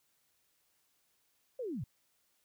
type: linear sweep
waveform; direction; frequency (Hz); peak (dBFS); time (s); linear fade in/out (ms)
sine; down; 541 to 93; -36; 1.59-1.84; 5
effects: white hiss -75 dBFS RMS until 2.44 s